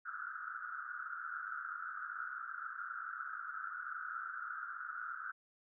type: band-pass noise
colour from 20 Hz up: pink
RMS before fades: -44 dBFS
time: 0.05-5.32 s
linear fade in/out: 10 ms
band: 1300 to 1500 Hz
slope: 96 dB/octave
effects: none